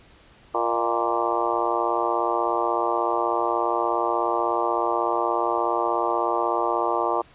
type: harmonic tone with a mistuned harmonic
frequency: 116.54 Hz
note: A#2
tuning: in tune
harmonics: 3 / 4 / 5 / 6 / 7 / 8 / 9 / 10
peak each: -29 / -29 / -29 / -29 / -29 / -29 / -29 / -29 dBFS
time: 0.54-7.22 s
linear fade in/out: 10 ms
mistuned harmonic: 5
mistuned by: +60 cents
effects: pink hiss -53 dBFS RMS until 7.34 s + resampled to 8000 Hz